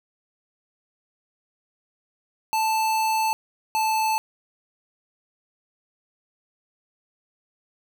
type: tone pair in turn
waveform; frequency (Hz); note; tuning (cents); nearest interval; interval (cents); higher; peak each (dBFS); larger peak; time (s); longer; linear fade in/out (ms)
square; 880 / 876; A5 / A5; 0 / -8; unison; 8; first; -21; neither; 2.53-3.33 / 3.75-4.18; first; 0
effects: none